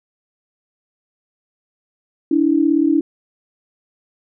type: tone pair together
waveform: sine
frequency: 288.5 / 325.4 Hz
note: D4 / E4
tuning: -31 / -22 cents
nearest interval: major second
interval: 209 cents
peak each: -15 dBFS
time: 2.31-3.01 s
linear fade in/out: 5 ms
effects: none